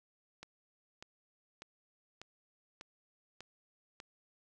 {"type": "click train", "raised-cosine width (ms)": 0.2, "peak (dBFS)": -30, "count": 7, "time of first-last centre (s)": [0.43, 4.001], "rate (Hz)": 1.68, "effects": []}